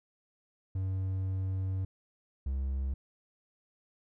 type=tone pair in turn; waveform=triangle; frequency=94.8 / 67.03 Hz; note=F#2 / C2; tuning=+43 / +42 cents; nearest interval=tritone; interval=601 cents; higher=first; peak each=-28 dBFS; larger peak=neither; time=0.75-1.85 / 2.46-2.94 s; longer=first; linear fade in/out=5 ms; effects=none